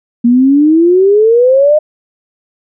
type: exponential sweep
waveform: sine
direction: up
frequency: 233.1 to 620 Hz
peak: -4 dBFS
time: 0.24-1.79 s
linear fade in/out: 10 ms
effects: none